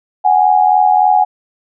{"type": "tone pair together", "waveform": "sine", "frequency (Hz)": [744, 827.4], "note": ["F#5", "G#5"], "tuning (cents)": [9, -7], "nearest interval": "major second", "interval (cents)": 184, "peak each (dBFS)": -10, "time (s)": [0.24, 1.25], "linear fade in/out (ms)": 20, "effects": []}